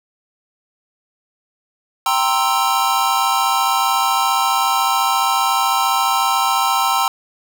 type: chord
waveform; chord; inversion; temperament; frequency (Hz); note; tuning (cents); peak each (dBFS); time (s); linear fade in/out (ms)
square; C dominant seventh; second; equal; 784 / 932.3 / 1046.5 / 1318.5; G5 / Bb5 / C6 / E6; 0 / 0 / 0 / 0; -21; 2.06-7.08; 2
effects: none